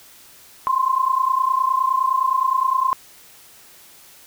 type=tone pair together; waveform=sine; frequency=1034.3 / 1064 Hz; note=C6 / C6; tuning=-20 / +29 cents; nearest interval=unison; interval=49 cents; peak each=-19 dBFS; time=0.67-2.93 s; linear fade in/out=0 ms; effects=white hiss -47 dBFS RMS until 4.26 s